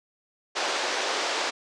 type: band-pass noise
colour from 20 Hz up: pink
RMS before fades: -28 dBFS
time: 0.55-1.51 s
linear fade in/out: 20 ms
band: 420 to 6300 Hz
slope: 24 dB/octave
effects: resampled to 22050 Hz